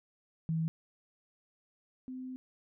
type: tone pair in turn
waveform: sine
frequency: 161.8 / 256.8 Hz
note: E3 / C4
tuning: -32 / -32 cents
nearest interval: minor sixth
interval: 800 cents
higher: second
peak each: -29 / -39 dBFS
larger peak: first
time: 0.49-0.68 / 2.08-2.36 s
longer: second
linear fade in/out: 0 ms
effects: none